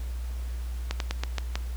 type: slowing click train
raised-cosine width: 0.2 ms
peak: -12 dBFS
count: 6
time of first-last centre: 0.91-1.555 s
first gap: 92 ms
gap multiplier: 1.17
effects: added 60 Hz sine -30 dBFS peak until 1.76 s + pink hiss -50 dBFS RMS until 1.76 s